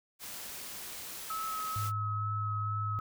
white noise, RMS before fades -43 dBFS, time 0.19-1.92 s, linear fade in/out 50 ms
sine tone with vibrato, 1288 Hz, E6, 41 cents flat, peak -34 dBFS, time 1.3-3 s, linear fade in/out 2 ms, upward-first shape sine, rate 2.2 Hz, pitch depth 14 cents each way
sine tone, 104.6 Hz, G#2, 13 cents sharp, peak -33 dBFS, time 1.76-2.99 s, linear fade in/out 0 ms
effects none

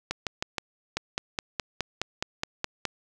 two click trains, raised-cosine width 0.2 ms, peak -11 / -10 dBFS, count 4 / 10, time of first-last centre 0.11-0.582 / 0.97-2.853 s, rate 6.35 / 4.78 Hz, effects none

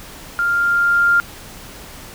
sine tone with level ramp, 1398 Hz, F6, 1 cent sharp, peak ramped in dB -15 to -10 dBFS, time 0.39-1.2 s, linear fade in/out 0 ms, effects pink hiss -37 dBFS RMS until 2.14 s

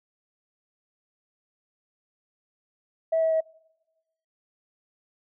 sine tone with pitch steps, 650 / 645.5 / 641.1 Hz, E5 / E5 / E5, -24 / -37 / -48 cents, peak -19 dBFS, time 3.12-3.408 s, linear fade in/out 10 ms, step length 96 ms, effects noise-tail reverb RT60 1.0 s tail -23 dB re dry + tanh soft clip ceiling -16 dBFS

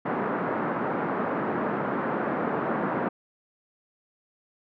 pink band-pass noise, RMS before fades -28 dBFS, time 0.05-3.09 s, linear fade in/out 10 ms, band 180 to 1500 Hz, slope 24 dB/octave, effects none

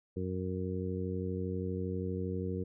harmonic tone, 92.5 Hz, F#2, in tune, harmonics 1 / 2 / 3 / 4 / 5, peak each -37 / -38 / -42 / -41 / -40 dBFS, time 0.16-2.64 s, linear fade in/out 10 ms, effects none

